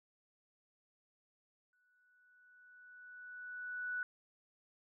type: tone with exponential growth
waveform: sine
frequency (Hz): 1480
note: F#6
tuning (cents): 0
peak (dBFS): -35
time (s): 1.73-4.03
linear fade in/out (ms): 1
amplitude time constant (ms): 500
effects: none